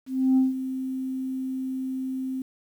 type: tone with ADSR envelope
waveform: sine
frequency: 261.6 Hz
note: C4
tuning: in tune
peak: -14 dBFS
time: 0.06-2.42 s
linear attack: 310 ms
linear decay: 160 ms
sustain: -13 dB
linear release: 3 ms
effects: tanh soft clip ceiling -14 dBFS + 9-bit